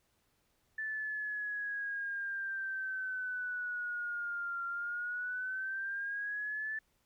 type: exponential two-way sweep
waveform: sine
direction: down then up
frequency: 1757 to 1381 to 1757 Hz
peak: -35 dBFS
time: 0.78-6.79 s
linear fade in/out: 5 ms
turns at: 4.65 s
effects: pink hiss -75 dBFS RMS until 7.05 s